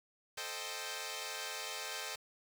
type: chord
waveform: 5% pulse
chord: A half-diminished seventh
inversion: none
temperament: equal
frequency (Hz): 440 / 523.3 / 622.3 / 784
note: A4 / C5 / Eb5 / G5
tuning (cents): 0 / 0 / 0 / 0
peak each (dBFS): -34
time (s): 0.37-2.16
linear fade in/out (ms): 10
effects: 9-bit